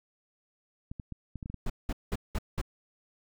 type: clicks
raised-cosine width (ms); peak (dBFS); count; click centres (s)
5; -26; 8; 0.915 / 0.998 / 1.123 / 1.357 / 1.428 / 1.459 / 1.5 / 1.543
type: noise bursts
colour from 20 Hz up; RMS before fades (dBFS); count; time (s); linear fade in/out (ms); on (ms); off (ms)
brown; -30; 5; 1.66-2.615; 5; 39; 190
effects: none